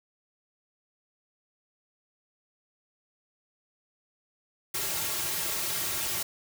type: noise with comb filter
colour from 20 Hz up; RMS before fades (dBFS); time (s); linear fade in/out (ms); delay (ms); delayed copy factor
white; -31; 4.74-6.23; 5; 4; -0.8
effects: none